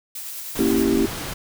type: noise with tremolo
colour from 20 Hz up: blue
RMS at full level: -32 dBFS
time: 0.15-0.84 s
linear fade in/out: 5 ms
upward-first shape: sine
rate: 9.6 Hz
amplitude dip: 25%
type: noise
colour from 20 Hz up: pink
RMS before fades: -30 dBFS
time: 0.55-1.34 s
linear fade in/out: 10 ms
type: chord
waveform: sine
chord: A# diminished seventh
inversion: none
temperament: equal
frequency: 233.1 / 277.2 / 329.6 / 392 Hz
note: A#3 / C#4 / E4 / G4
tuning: 0 / 0 / 0 / 0 cents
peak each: -22 dBFS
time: 0.59-1.06 s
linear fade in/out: 2 ms
effects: none